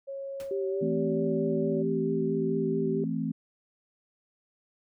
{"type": "tone with pitch glide", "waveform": "sine", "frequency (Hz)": [548, 570.3], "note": ["C#5", "C#5"], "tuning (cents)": [-20, 49], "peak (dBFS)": -34, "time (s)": [0.07, 1.83], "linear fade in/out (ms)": 20, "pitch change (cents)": 69, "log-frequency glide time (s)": [0.65, 0.81]}
{"type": "noise with exponential decay", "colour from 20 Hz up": "pink", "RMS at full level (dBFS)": -44, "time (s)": [0.4, 0.57], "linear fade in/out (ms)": 0, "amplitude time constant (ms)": 36}
{"type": "tone with vibrato", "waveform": "sine", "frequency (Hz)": 388.9, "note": "G4", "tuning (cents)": -14, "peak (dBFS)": -28, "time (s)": [0.51, 3.04], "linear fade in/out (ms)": 2, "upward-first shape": "sine", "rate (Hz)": 4.5, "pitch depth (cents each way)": 22}
{"type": "chord", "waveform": "sine", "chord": "A minor", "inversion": "second", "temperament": "equal", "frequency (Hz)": [164.81, 220, 261.6], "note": ["E3", "A3", "C4"], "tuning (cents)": [0, 0, 0], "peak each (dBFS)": -32, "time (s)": [0.81, 3.32], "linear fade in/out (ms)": 10}
{"effects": []}